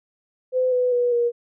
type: tone with pitch steps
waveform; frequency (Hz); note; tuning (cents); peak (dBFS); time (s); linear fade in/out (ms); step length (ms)
sine; 510 / 498.4 / 487 / 475.8; C5 / B4 / B4 / A#4; -44 / +16 / -24 / +35; -17; 0.52-1.32; 50; 200
effects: none